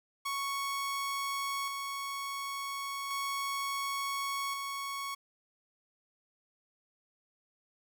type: tone with tremolo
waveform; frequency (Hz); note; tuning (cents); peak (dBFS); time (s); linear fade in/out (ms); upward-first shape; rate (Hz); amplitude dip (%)
sawtooth; 1108.7; C#6; 0; -29; 0.25-5.15; 10; square; 0.35; 30
effects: none